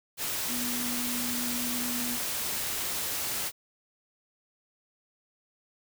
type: tone in noise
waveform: sine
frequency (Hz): 243.4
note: B3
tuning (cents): -25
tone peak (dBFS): -34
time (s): 0.47-2.19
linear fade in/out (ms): 50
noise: white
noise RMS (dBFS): -32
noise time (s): 0.17-3.52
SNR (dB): -5
effects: none